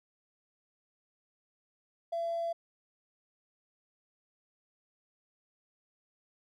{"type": "tone with hard clipping", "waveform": "triangle", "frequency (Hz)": 674, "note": "E5", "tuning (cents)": 38, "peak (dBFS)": -31, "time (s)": [2.12, 2.53], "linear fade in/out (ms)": 10, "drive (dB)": 3, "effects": []}